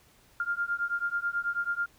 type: beating tone pair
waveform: sine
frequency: 1396.9 / 1406.1 Hz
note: F6 / F6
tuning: 0 / +11 cents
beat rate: 9.2 Hz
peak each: -31 dBFS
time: 0.4-1.86 s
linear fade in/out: 2 ms
effects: pink hiss -61 dBFS RMS until 1.98 s